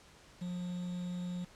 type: tone with quantisation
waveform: triangle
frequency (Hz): 178.3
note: F3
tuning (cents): +36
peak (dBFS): -34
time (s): 0.41-1.45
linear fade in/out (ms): 10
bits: 9
effects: pink hiss -59 dBFS RMS until 1.55 s + low-pass 8000 Hz 12 dB/octave